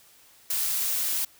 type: noise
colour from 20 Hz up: blue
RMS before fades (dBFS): -27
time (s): 0.5-1.25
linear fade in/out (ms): 5
effects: white hiss -56 dBFS RMS until 1.39 s